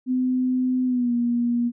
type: tone with pitch glide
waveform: sine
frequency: 254.6 to 238.9 Hz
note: C4 to A#3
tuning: -47 to +43 cents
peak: -19 dBFS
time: 0.06-1.72 s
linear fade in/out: 50 ms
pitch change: -110 cents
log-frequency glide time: 0.85-1.13 s
effects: none